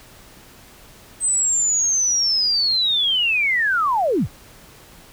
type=linear sweep; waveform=sine; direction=down; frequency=8280 to 41.2 Hz; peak=-16 dBFS; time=1.2-4.28 s; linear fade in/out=50 ms; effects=pink hiss -46 dBFS RMS until 5.12 s